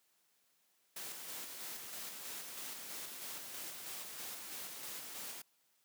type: noise with tremolo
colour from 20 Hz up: white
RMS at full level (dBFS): -45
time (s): 0.96-5.42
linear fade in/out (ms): 5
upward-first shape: square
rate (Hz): 3.1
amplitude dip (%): 30
effects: white hiss -75 dBFS RMS until 5.84 s + high-pass 150 Hz 12 dB/octave